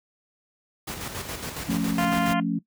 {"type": "noise with tremolo", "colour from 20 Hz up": "pink", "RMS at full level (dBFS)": -32, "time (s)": [0.87, 2.34], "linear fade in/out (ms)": 10, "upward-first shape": "square", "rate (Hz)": 7.2, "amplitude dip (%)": 45}
{"type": "chord", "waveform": "sine", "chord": "F augmented", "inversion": "none", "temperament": "equal", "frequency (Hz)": [174.61, 220, 277.2], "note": ["F3", "A3", "C#4"], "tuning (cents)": [0, 0, 0], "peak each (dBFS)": -27, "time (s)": [1.68, 2.59], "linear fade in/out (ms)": 10}
{"type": "harmonic tone", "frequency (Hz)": 348.4, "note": "F4", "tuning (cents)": -4, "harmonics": [2, 3, 4, 5, 6, 7, 8, 9], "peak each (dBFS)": [-27, -31, -33, -35, -37, -38, -39, -40], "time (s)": [1.98, 2.4], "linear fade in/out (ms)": 2}
{"effects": ["noise-tail reverb RT60 0.1 s tail -18 dB re dry", "high-pass 60 Hz 12 dB/octave"]}